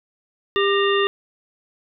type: harmonic tone with a mistuned harmonic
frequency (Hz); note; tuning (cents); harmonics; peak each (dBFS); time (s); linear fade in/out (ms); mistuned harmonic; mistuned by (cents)
398.6; G4; +29; 1 / 3 / 5 / 7 / 9; -18 / -23 / -25 / -26 / -28; 0.56-1.07; 0; 5; -120
effects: none